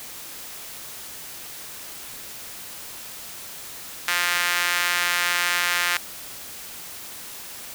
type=tone with high-pass filter; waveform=sawtooth; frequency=175.7 Hz; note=F3; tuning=11 cents sharp; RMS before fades=-23 dBFS; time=4.08-5.97 s; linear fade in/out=2 ms; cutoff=1700 Hz; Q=1.6; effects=white hiss -38 dBFS RMS until 7.74 s